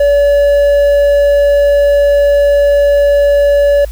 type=tone; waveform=triangle; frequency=572 Hz; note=D5; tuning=46 cents flat; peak=-4 dBFS; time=0-3.85 s; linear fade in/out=5 ms; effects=added 53 Hz sine -21 dBFS peak until 3.91 s + white hiss -40 dBFS RMS until 3.91 s